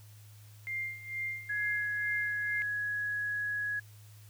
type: tone with tremolo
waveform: sine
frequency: 2100 Hz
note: C7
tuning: 6 cents sharp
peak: -32 dBFS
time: 0.67-2.62 s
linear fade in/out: 0 ms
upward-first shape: sine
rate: 2.2 Hz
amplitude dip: 80%
type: tone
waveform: sine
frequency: 1673 Hz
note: G#6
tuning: 12 cents sharp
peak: -31 dBFS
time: 1.49-3.8 s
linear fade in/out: 10 ms
effects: added 105 Hz sine -51 dBFS peak until 4.29 s + white hiss -61 dBFS RMS until 4.29 s